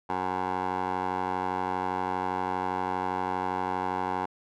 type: tone with band-pass filter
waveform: 15% pulse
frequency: 92.5 Hz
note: F#2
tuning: in tune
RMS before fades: -30 dBFS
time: 0.09-4.26 s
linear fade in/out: 10 ms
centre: 840 Hz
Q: 2.4
effects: none